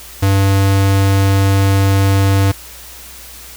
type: tone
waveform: square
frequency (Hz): 97.8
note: G2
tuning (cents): -4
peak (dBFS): -10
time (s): 0.22-2.52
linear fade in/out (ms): 10
effects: added 60 Hz sine -40 dBFS peak until 3.56 s + white hiss -35 dBFS RMS until 3.56 s